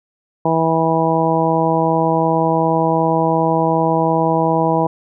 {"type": "harmonic tone", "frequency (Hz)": 162.7, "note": "E3", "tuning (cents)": -22, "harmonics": [1, 2, 3, 4, 5, 6], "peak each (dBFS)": [-20, -20, -20, -20, -20, -20], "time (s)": [0.45, 4.87], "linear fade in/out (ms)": 5, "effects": []}